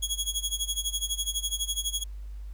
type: tone with tremolo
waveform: 20% pulse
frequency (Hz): 3329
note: G#7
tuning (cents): +3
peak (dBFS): -20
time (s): 0.02-2.04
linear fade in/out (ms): 10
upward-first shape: sine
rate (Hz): 12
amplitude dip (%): 90
effects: added 50 Hz sine -36 dBFS peak until 2.53 s + pink hiss -64 dBFS RMS until 2.53 s